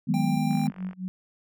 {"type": "chord", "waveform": "sine", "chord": "G# minor seventh", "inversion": "second", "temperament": "equal", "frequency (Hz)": [155.56, 185, 207.7, 246.9], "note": ["D#3", "F#3", "G#3", "B3"], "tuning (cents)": [0, 0, 0, 0], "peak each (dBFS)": -27, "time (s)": [0.07, 0.71], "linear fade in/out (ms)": 20}
{"type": "tone", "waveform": "square", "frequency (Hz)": 792, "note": "G5", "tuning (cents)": 18, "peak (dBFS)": -33, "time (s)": [0.14, 0.67], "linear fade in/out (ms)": 0}
{"type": "tone with tremolo", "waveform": "sine", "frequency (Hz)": 185, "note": "F#3", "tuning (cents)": 0, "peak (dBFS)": -28, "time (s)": [0.37, 1.08], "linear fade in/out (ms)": 0, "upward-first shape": "sine", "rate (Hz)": 4.7, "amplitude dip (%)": 95}
{"type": "click train", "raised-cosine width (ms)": 0.5, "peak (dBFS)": -32, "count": 21, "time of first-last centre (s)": [0.51, 0.932], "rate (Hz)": 47.4}
{"effects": []}